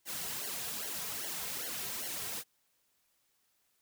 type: noise with flanger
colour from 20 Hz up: white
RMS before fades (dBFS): -39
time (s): 0.05-2.44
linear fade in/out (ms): 50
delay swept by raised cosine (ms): 0.8 to 3.5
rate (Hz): 2.5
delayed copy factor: -0.9
effects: white hiss -75 dBFS RMS until 3.81 s